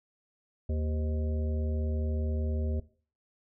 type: harmonic tone with a mistuned harmonic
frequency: 77.78 Hz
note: D#2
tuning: in tune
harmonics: 1 / 3 / 5 / 7 / 8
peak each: -28 / -38 / -42 / -45 / -46 dBFS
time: 0.69-2.8 s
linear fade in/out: 5 ms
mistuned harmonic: 7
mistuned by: -90 cents
effects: noise-tail reverb RT60 0.4 s tail -17 dB re dry